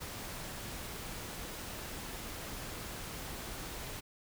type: noise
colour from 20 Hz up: pink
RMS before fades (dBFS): -43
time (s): 0-4.01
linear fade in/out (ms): 20
effects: none